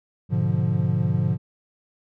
triangle chord, G# diminished seventh, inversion none, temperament equal, 103.83 / 123.47 / 146.83 / 174.61 Hz, G#2 / B2 / D3 / F3, 0 / 0 / 0 / 0 cents, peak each -23 dBFS, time 0.29-1.38 s, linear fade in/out 50 ms, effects none

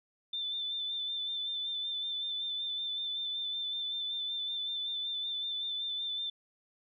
sine tone with vibrato, 3544 Hz, A7, 12 cents sharp, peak -33 dBFS, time 0.33-6.3 s, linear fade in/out 5 ms, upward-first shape sine, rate 5.3 Hz, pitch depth 29 cents each way, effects none

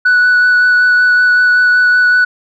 sine tone with vibrato, 1480 Hz, F#6, in tune, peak -4 dBFS, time 0.05-2.25 s, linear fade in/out 10 ms, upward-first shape sine, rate 5.3 Hz, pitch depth 11 cents each way, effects tanh soft clip ceiling -5 dBFS

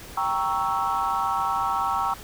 sine chord, G diminished seventh, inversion none, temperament equal, 784 / 932.3 / 1108.7 / 1318.5 Hz, G5 / Bb5 / Db6 / Fb6, 0 / 0 / 0 / 0 cents, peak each -27 dBFS, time 0.17-2.14 s, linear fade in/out 5 ms, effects tanh soft clip ceiling -14 dBFS + pink hiss -42 dBFS RMS until 2.23 s

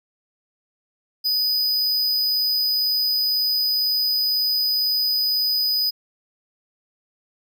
square tone, 4981 Hz, D#8, 1 cent sharp, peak -19 dBFS, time 1.24-5.91 s, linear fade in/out 20 ms, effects none

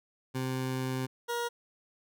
20% pulse tone pair in turn, 130 / 474.6 Hz, C3 / A#4, -11 / +31 cents, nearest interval octave + minor seventh, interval 2242 cents, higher second, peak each -26 dBFS, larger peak neither, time 0.34-1.07 / 1.28-1.49 s, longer first, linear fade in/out 20 ms, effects none

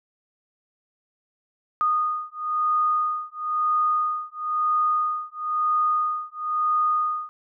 sine beating tone pair, 1232 / 1233 Hz, D#6 / D#6, -17 / -16 cents, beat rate 1 Hz, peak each -24 dBFS, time 1.81-7.29 s, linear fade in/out 0 ms, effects none

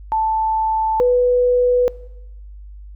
sine tone pair in turn, 880 / 493.9 Hz, A5 / B4, 0 / 0 cents, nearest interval minor seventh, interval 1000 cents, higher first, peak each -15 / -11 dBFS, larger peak second, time 0.12-1 / 1-1.88 s, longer neither, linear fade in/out 0 ms, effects noise-tail reverb RT60 1.0 s tail -21 dB re dry + added 50 Hz sine -34 dBFS peak until 2.95 s

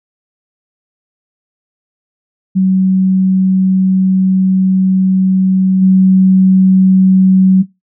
sine tone with level steps, 188.4 Hz, F#3, 32 cents sharp, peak -7 / -4 dBFS, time 2.55-7.63 s, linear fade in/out 20 ms, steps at 5.81 s, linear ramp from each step 20 ms, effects noise-tail reverb RT60 0.2 s tail -18 dB re dry

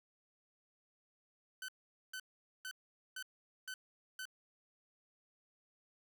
sawtooth tone bursts, 1518 Hz, F#6, 44 cents sharp, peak -39 dBFS, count 6, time 1.62-4.254 s, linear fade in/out 2 ms, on 64 ms, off 450 ms, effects none

